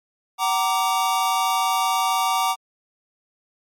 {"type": "chord", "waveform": "square", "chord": "Gb augmented", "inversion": "none", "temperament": "equal with one note detuned", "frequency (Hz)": [756.8, 932.3, 1174.7], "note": ["Gb5", "Bb5", "D6"], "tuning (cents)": [39, 0, 0], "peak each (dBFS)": -24, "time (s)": [0.38, 2.56], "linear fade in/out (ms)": 50, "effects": ["MP3 64 kbps"]}